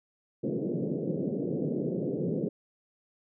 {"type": "band-pass noise", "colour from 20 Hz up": "pink", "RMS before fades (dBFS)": -31, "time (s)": [0.43, 2.49], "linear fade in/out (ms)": 10, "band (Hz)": [140, 520], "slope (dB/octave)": 48, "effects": []}